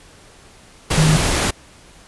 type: tone in noise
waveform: sine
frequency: 156 Hz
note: D#3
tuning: 5 cents sharp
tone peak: -11 dBFS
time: 0.97-1.17 s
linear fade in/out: 10 ms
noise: pink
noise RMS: -18 dBFS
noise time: 0.9-1.51 s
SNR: +4 dB
effects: pink hiss -46 dBFS RMS until 2.07 s + resampled to 24000 Hz